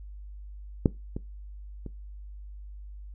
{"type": "clicks", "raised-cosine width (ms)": 3, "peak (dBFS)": [-6, -20, -25], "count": 3, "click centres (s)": [0.858, 1.165, 1.863], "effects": ["noise-tail reverb RT60 0.2 s tail -19 dB re dry", "added 50 Hz sine -40 dBFS peak until 3.14 s"]}